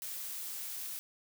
blue noise, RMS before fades -41 dBFS, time 0.02-0.99 s, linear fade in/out 0 ms, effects none

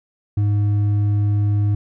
sine tone with hard clipping, 103 Hz, G#2, 14 cents flat, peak -16 dBFS, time 0.37-1.75 s, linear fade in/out 5 ms, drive 4 dB, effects none

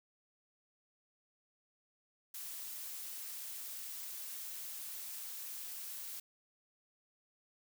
blue noise, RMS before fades -45 dBFS, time 2.34-6.2 s, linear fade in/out 5 ms, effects none

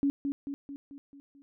sine tone with echo, 280.5 Hz, C#4, 21 cents sharp, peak -23 dBFS, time 0.03-0.1 s, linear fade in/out 0 ms, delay 220 ms, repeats 6, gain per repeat -5 dB, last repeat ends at 1.42 s, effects none

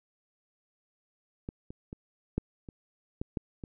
clicks, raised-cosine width 3 ms, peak -23 / -29 / -27 / -15 / -30 / -20 / -18 / -27 dBFS, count 8, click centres 1.489 / 1.705 / 1.929 / 2.38 / 2.688 / 3.215 / 3.372 / 3.638 s, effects none

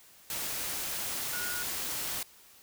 sine tone in noise, 1447 Hz, F#6, 39 cents flat, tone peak -37 dBFS, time 1.33-1.63 s, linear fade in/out 2 ms, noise white, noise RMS -35 dBFS, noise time 0.3-2.23 s, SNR -5 dB, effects white hiss -57 dBFS RMS until 2.62 s

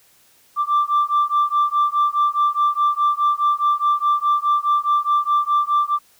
sine beating tone pair, 1174.7 / 1179.5 Hz, D6 / D6, 0 / +7 cents, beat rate 4.8 Hz, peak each -17 dBFS, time 0.56-5.99 s, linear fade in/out 50 ms, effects tanh soft clip ceiling -11 dBFS + white hiss -55 dBFS RMS until 6.19 s

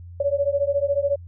sine beating tone pair, 558 / 572 Hz, C#5 / D5, +11 / -46 cents, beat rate 14 Hz, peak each -22 dBFS, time 0.2-1.16 s, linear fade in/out 5 ms, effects added 87 Hz sine -37 dBFS peak until 1.27 s

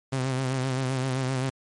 sawtooth tone with vibrato, 130.81 Hz, C3, in tune, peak -21 dBFS, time 0.12-1.5 s, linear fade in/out 10 ms, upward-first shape sine, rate 7.7 Hz, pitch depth 49 cents each way, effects MP3 48 kbps

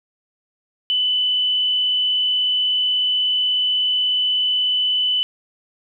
sine tone with frequency modulation, 3000 Hz, F#7, 23 cents sharp, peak -16 dBFS, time 0.9-5.23 s, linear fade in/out 0 ms, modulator 38.2 Hz, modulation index 0.85, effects none

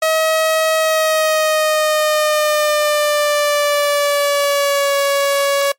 sawtooth tone with pitch glide, 637 to 561 Hz, D#5 to C#5, +41 to +21 cents, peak -9 dBFS, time 0.02-5.72 s, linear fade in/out 5 ms, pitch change -220 cents, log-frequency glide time 0.77-4.96 s, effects noise-tail reverb RT60 0.1 s tail -21 dB re dry + MP3 64 kbps

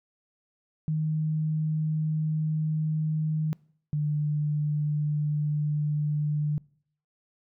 sine tone pair in turn, 155.56 / 149.25 Hz, D#3 / D3, 0 / +28 cents, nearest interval minor second, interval 72 cents, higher first, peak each -24 dBFS, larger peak neither, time 0.88-3.53 / 3.93-6.58 s, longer neither, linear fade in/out 0 ms, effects noise-tail reverb RT60 0.6 s tail -24 dB re dry

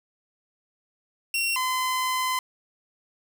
sawtooth tone pair in turn, 2735 / 1024.5 Hz, F7 / C6, -37 / -37 cents, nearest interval octave + perfect fourth, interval 1700 cents, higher first, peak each -20 dBFS, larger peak neither, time 1.34-1.56 / 1.56-2.39 s, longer second, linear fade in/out 2 ms, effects none

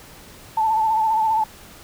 sine tone with vibrato, 880 Hz, A5, in tune, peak -16 dBFS, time 0.57-1.44 s, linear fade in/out 5 ms, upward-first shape sine, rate 15 Hz, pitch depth 44 cents each way, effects pink hiss -44 dBFS RMS until 1.83 s

